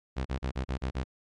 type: tone bursts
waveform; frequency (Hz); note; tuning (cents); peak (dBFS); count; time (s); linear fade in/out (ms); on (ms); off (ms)
sawtooth; 65.41; C2; 0; -25; 7; 0.16-1.041; 20; 95; 36
effects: low-pass 5000 Hz 12 dB/octave + MP3 64 kbps